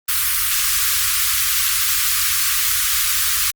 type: band-stop noise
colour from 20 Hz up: white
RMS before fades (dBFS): -18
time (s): 0.08-3.51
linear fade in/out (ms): 10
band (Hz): 100 to 1100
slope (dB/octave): 96
effects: Opus 32 kbps